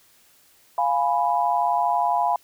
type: chord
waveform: sine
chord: F diminished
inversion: none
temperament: equal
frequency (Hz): 698.5 / 830.6 / 987.8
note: F5 / Ab5 / Cb6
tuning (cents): 0 / 0 / 0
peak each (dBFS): -23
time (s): 0.78-2.36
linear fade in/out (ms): 2
effects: white hiss -57 dBFS RMS until 2.43 s